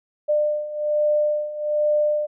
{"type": "beating tone pair", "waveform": "sine", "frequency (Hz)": [598, 599.2], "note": ["D5", "D5"], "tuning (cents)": [31, 35], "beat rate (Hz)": 1.2, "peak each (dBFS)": [-24, -20], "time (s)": [0.28, 2.27], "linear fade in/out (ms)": 20, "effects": []}